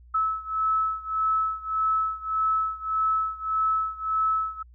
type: beating tone pair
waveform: sine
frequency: 1300 / 1301.7 Hz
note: E6 / E6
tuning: -24 / -22 cents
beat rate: 1.7 Hz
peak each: -25 / -27 dBFS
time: 0.14-4.63 s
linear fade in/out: 10 ms
effects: added 60 Hz sine -48 dBFS peak until 4.74 s